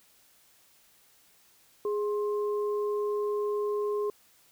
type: tone pair together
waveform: sine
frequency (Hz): 415.3 / 1057.4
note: G#4 / C6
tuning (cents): 0 / +18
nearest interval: octave + major third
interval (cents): 1618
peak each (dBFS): -27 / -38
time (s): 1.85-4.1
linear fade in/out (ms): 2
effects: white hiss -62 dBFS RMS until 4.51 s